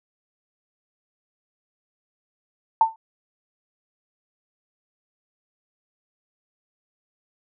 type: tone with exponential decay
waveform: sine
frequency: 894 Hz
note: A5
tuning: 27 cents sharp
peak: -9 dBFS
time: 2.81-2.96 s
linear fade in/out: 2 ms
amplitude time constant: 31 ms
effects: none